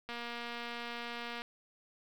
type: click train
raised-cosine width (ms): 0.3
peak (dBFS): -26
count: 316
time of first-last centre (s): 0.09-1.419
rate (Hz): 237
effects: 9-bit